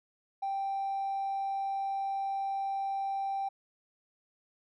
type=tone with hard clipping; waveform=sine; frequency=784 Hz; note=G5; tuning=in tune; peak=-31 dBFS; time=0.42-3.49 s; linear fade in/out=10 ms; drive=1 dB; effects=none